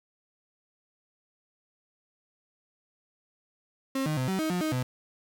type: tone with pitch steps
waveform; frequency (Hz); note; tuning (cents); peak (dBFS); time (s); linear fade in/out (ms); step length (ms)
35% pulse; 268 / 153.7 / 128.7 / 189.9 / 315.4 / 178.9 / 312.5 / 126.7; C4 / D#3 / C3 / F#3 / D#4 / F3 / D#4 / B2; +42 / -21 / -28 / +45 / +24 / +42 / +8 / +45; -25; 3.95-4.83; 5; 110
effects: 10-bit